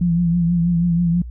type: tone with vibrato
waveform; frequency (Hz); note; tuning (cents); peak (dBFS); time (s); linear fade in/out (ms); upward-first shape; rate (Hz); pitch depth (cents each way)
sine; 171.5; F3; -31; -14; 0.01-1.22; 5; triangle; 6.2; 58
effects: added 60 Hz sine -29 dBFS peak until 1.3 s